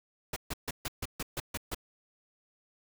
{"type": "noise bursts", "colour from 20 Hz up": "pink", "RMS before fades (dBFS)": -35, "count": 9, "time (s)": [0.33, 1.747], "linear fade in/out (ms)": 5, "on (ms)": 33, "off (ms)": 140, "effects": []}